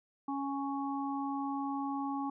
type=harmonic tone; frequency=277.2 Hz; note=C#4; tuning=in tune; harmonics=1 / 3 / 4; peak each=-35 / -38 / -41 dBFS; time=0.28-2.3 s; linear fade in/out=5 ms; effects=none